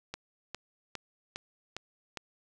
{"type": "click train", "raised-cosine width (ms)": 0.2, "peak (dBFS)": -20, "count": 6, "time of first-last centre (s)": [0.14, 2.173], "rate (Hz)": 2.46, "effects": []}